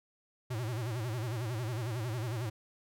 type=tone with vibrato; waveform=square; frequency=116.54 Hz; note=A#2; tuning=in tune; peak=-34 dBFS; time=0.5-2.5 s; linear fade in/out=10 ms; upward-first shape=sine; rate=11 Hz; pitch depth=170 cents each way; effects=none